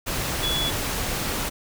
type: tone in noise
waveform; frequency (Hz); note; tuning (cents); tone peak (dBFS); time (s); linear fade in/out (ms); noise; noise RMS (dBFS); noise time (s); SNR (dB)
sine; 3400; G#7; +40; -24; 0.42-0.71; 20; pink; -27; 0.06-1.5; 0
effects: none